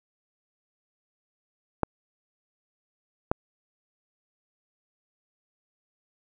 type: clicks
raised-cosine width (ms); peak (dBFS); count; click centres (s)
1; -8 / -8; 2; 1.833 / 3.315
effects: none